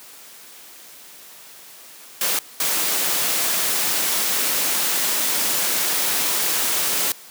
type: noise bursts at uneven times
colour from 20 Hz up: white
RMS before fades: -21 dBFS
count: 2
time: 2.21-2.39 / 2.6-7.12 s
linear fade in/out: 2 ms
effects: white hiss -43 dBFS RMS until 7.3 s + high-pass 200 Hz 12 dB/octave